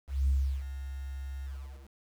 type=tone with ADSR envelope; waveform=sine; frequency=67.8 Hz; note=C#2; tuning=38 cents flat; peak=-21 dBFS; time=0.07-1.92 s; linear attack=210 ms; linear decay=340 ms; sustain=-14 dB; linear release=460 ms; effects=tanh soft clip ceiling -20 dBFS + 9-bit